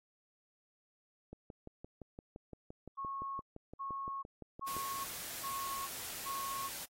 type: click train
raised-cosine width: 2 ms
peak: -34 dBFS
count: 21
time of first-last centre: 1.33-4.766 s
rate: 5.82 Hz
type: tone bursts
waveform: sine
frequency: 1095 Hz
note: C#6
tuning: 22 cents flat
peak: -38 dBFS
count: 5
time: 2.97-6.69 s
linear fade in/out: 20 ms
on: 440 ms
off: 380 ms
type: noise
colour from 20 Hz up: white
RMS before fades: -44 dBFS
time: 4.66-6.86 s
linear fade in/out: 20 ms
effects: AAC 48 kbps